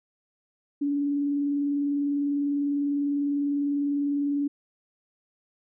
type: tone with vibrato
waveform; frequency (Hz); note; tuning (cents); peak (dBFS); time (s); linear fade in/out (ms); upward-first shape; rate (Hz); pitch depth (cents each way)
sine; 285.5; D4; -49; -23; 0.81-4.48; 10; sine; 20; 29
effects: none